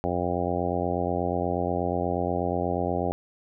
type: harmonic tone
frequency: 88.3 Hz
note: F2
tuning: 20 cents sharp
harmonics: 1 / 2 / 3 / 4 / 5 / 6 / 7 / 8 / 9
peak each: -33 / -33 / -33 / -33 / -33 / -33 / -33 / -33 / -33 dBFS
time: 0.04-3.12 s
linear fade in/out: 0 ms
effects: none